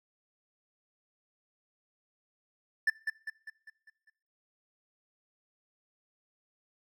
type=tone with echo; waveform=triangle; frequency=1762 Hz; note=A6; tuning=2 cents sharp; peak=-21 dBFS; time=2.87-2.9 s; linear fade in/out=5 ms; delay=200 ms; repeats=6; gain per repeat=-6 dB; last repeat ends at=4.1 s; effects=noise-tail reverb RT60 0.6 s tail -22 dB re dry